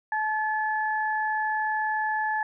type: tone pair together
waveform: sine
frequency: 863.6 / 1723 Hz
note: A5 / A6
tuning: -33 / -37 cents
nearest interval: octave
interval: 1196 cents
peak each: -26 / -28 dBFS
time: 0.12-2.43 s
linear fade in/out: 2 ms
effects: none